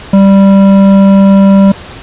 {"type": "tone with hard clipping", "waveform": "sine", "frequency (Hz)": 196, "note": "G3", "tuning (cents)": 0, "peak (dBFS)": -3, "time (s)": [0.13, 1.72], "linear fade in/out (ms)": 5, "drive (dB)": 10, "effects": ["pink hiss -28 dBFS RMS until 2.02 s", "resampled to 8000 Hz"]}